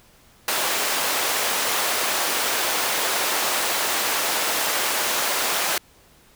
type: high-pass noise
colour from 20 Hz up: pink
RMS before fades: -23 dBFS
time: 0.48-5.78 s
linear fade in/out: 2 ms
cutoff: 580 Hz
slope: 12 dB/octave
effects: pink hiss -54 dBFS RMS until 6.35 s